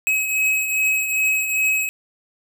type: beating tone pair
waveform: square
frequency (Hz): 2552 / 2554.5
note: D#7 / D#7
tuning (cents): +43 / +45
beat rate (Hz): 2.5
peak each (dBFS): -27 / -19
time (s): 0.07-1.89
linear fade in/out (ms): 0
effects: none